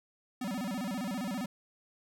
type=tone with vibrato; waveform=square; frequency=220 Hz; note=A3; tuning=in tune; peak=-34 dBFS; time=0.41-1.46 s; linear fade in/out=5 ms; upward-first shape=square; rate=15 Hz; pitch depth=240 cents each way; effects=none